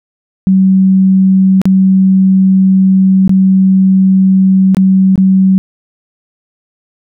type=tone with dropouts; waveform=sine; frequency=190 Hz; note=F#3; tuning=46 cents sharp; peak=-4 dBFS; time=0.47-5.58 s; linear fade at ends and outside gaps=0 ms; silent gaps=1.616-1.655 / 3.278-3.294 / 4.747-4.769 / 5.157-5.178 s; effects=none